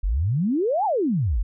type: exponential two-way sweep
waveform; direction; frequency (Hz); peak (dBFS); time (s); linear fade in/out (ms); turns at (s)
sine; up then down; 41.2 to 897 to 41.2; -19; 0.03-1.43; 10; 0.85
effects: none